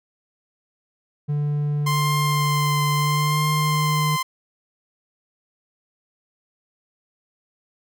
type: tone with pitch glide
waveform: triangle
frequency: 146.83 to 152.1 Hz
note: D3 to D#3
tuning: 0 to -39 cents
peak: -18 dBFS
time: 1.28-4.17 s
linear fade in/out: 20 ms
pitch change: +61 cents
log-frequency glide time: 2.95-3.51 s
type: tone with vibrato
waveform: sawtooth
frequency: 1046.5 Hz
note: C6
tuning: in tune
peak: -18 dBFS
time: 1.86-4.23 s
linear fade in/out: 10 ms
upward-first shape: triangle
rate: 0.78 Hz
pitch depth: 17 cents each way
effects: none